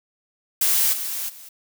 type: noise with level steps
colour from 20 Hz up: blue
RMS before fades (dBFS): -19 / -28 / -42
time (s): 0.61-1.49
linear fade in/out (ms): 5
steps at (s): 0.92 / 1.28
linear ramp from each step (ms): 20
effects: none